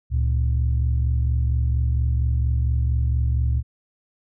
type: tone pair together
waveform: sine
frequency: 70.17 / 114.5 Hz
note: C#2 / A#2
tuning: +22 / -31 cents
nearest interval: minor sixth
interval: 847 cents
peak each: -18 / -22 dBFS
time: 0.1-3.63 s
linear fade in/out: 50 ms
effects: tanh soft clip ceiling -12 dBFS